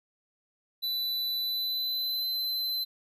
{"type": "tone with pitch glide", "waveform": "square", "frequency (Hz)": [3984, 4056], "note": ["B7", "B7"], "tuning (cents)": [14, 45], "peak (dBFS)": -29, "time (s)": [0.82, 2.85], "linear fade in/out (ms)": 20, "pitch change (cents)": 31, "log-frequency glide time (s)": [1.39, 2.37], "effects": []}